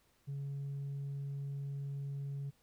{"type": "tone with tanh clipping", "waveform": "triangle", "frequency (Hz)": 139.8, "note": "C#3", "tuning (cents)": 15, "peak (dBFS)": -38, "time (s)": [0.27, 2.51], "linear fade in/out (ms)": 20, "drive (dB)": 6, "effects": ["pink hiss -72 dBFS RMS until 2.62 s"]}